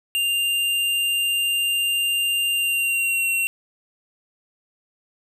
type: tone with pitch glide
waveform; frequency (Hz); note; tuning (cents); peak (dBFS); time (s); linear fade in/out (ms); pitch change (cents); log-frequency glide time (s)
square; 2794 to 2733; F7 to F7; 0 to -38; -20; 0.15-3.47; 0; -38; 2.53-3.29
effects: none